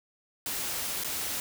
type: noise with dropouts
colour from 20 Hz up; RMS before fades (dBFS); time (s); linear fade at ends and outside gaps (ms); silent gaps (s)
white; -33; 0.46-1.4; 1; 1.037-1.045
effects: none